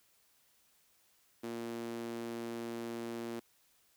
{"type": "tone with high-pass filter", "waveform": "sawtooth", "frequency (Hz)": 116.54, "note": "A#2", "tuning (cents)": 0, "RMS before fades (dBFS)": -41, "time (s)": [1.43, 3.4], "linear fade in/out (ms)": 10, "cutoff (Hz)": 290, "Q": 4, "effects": ["white hiss -70 dBFS RMS until 3.96 s"]}